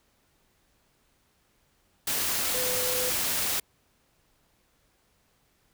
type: tone in noise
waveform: sine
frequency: 503 Hz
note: B4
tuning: 32 cents sharp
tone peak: -32 dBFS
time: 2.54-3.1 s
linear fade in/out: 5 ms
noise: white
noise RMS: -28 dBFS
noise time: 2.07-3.6 s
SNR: -7 dB
effects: pink hiss -68 dBFS RMS until 5.73 s